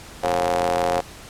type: ring-modulated tone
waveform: sawtooth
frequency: 86 Hz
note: F2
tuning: 26 cents flat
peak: -12 dBFS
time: 0.23-1.01 s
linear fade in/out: 10 ms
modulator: 627 Hz
effects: pink hiss -41 dBFS RMS until 1.29 s + low-pass 11000 Hz 12 dB/octave